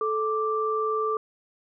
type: tone pair together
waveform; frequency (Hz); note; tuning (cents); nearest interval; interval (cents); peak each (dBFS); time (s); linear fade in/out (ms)
sine; 435.9 / 1175.2; A4 / D6; -16 / +1; octave + perfect fourth; 1717; -26; 0.01-1.17; 2
effects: none